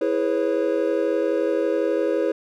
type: chord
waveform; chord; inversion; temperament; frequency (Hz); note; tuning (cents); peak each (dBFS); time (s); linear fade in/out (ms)
triangle; C# minor seventh; first; equal with one note detuned; 329.6 / 415.3 / 493.9 / 545.8; E4 / G#4 / B4 / C#5; 0 / 0 / 0 / -27; -23; 0.01-2.32; 5
effects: none